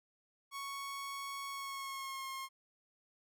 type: tone with pitch glide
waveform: sawtooth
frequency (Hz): 1108.7 to 1072.2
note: C#6 to C6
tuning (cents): 0 to +42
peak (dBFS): -37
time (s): 0.51-2.49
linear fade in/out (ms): 50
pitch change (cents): -58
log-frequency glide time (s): 1.49-2.28
effects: none